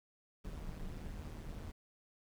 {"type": "noise with amplitude modulation", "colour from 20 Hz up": "brown", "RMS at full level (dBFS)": -42, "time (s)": [0.44, 1.72], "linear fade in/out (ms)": 10, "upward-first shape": "sine", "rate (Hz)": 155, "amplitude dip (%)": 65, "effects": []}